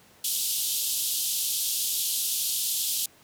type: band-pass noise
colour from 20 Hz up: white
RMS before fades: -28 dBFS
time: 0.24-3.06 s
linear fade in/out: 5 ms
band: 3000 to 15000 Hz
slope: 48 dB/octave
effects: pink hiss -56 dBFS RMS until 3.23 s + high-pass 100 Hz 12 dB/octave